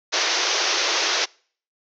white band-pass noise, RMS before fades -22 dBFS, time 0.12-1.26 s, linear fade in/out 20 ms, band 320 to 6300 Hz, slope 96 dB/octave, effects noise-tail reverb RT60 0.5 s tail -26 dB re dry

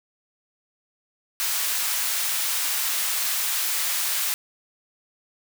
white high-pass noise, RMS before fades -25 dBFS, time 1.4-4.34 s, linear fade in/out 0 ms, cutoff 1000 Hz, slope 12 dB/octave, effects none

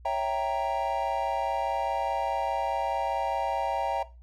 triangle chord, C# diminished seventh, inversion none, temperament equal, 554.4 / 659.3 / 784 / 932.3 Hz, C#5 / E5 / G5 / Bb5, 0 / 0 / 0 / 0 cents, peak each -32 / -29 / -28 / -29 dBFS, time 0.05-4.03 s, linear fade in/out 5 ms, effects noise-tail reverb RT60 0.3 s tail -17 dB re dry + added 60 Hz sine -47 dBFS peak until 4.22 s

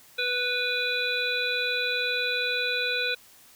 harmonic tone, 493.9 Hz, B4, in tune, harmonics 1 / 3 / 5 / 7 / 8, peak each -33 / -30 / -29 / -35 / -31 dBFS, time 0.18-3.15 s, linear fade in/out 10 ms, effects white hiss -54 dBFS RMS until 3.55 s

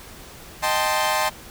sawtooth chord, A half-diminished seventh, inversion second, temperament equal, 622.3 / 784 / 880 / 1046.5 Hz, Eb5 / G5 / A5 / C6, 0 / 0 / 0 / 0 cents, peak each -22 / -22 / -21 / -21 dBFS, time 0.62-1.3 s, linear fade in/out 20 ms, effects pink hiss -42 dBFS RMS until 1.5 s

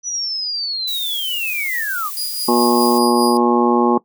sine linear sweep, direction down, 5960 to 1108.7 Hz, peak -20 dBFS, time 0.03-2.11 s, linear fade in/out 50 ms
violet noise, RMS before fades -28 dBFS, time 0.87-2.99 s, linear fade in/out 10 ms
25% pulse tone with tremolo, 4890 Hz, D#8, 31 cents flat, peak -16 dBFS, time 2.17-3.37 s, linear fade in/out 0 ms, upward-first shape triangle, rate 4.9 Hz, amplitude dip 60%
harmonic tone, 120 Hz, B2, 49 cents flat, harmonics 2 / 3 / 4 / 5 / 6 / 7 / 8 / 9, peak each -16 / -16 / -22 / -28 / -31 / -19 / -28 / -21 dBFS, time 2.48-3.98 s, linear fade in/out 5 ms
effects noise-tail reverb RT60 0.1 s tail -19 dB re dry

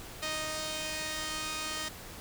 5% pulse tone pair together, 311.1 / 621.8 Hz, D#4 / D#5, 0 / -1 cents, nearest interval octave, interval 1199 cents, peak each -29 / -24 dBFS, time 0.22-1.89 s, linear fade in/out 10 ms, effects pink hiss -46 dBFS RMS until 2.2 s

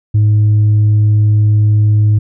sine tone with tanh clipping, 105.8 Hz, G#2, 33 cents sharp, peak -7 dBFS, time 0.14-2.19 s, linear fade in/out 10 ms, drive 1 dB, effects none

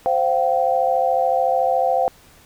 sine chord, C suspended fourth, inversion none, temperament equal with one note detuned, 523.3 / 698.5 / 772.3 Hz, C5 / F5 / G5, 0 / 0 / -26 cents, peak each -20 dBFS, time 0.06-2.08 s, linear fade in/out 0 ms, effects pink hiss -50 dBFS RMS until 2.45 s

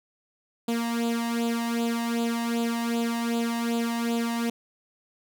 sawtooth tone with flanger, 233.1 Hz, A#3, in tune, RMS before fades -27 dBFS, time 0.68-4.5 s, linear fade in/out 5 ms, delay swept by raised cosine 0.26 to 1.08 ms, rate 2.6 Hz, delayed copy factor +0.7, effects none

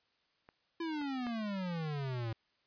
clicks, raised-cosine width 0.5 ms, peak -39 / -37 / -29 dBFS, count 3, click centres 0.489 / 1.015 / 1.268 s
square exponential sweep, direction down, 340.2 to 110 Hz, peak -36 dBFS, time 0.8-2.33 s, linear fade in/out 5 ms
effects white hiss -75 dBFS RMS until 2.66 s + resampled to 11025 Hz

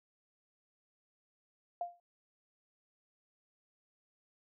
sine tone with exponential decay, 698.5 Hz, F5, in tune, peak -31 dBFS, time 1.81-2 s, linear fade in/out 2 ms, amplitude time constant 40 ms, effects none

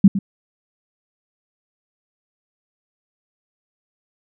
sine tone with echo, 196 Hz, G3, in tune, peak -4 dBFS, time 0.04-0.08 s, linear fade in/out 5 ms, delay 110 ms, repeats 1, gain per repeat -13 dB, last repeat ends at 0.19 s, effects none

